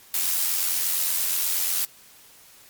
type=noise with amplitude modulation; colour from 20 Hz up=blue; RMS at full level=-22 dBFS; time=0.14-1.85 s; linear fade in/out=2 ms; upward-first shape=sine; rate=88.4 Hz; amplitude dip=40%; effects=white hiss -51 dBFS RMS until 2.69 s + MP3 96 kbps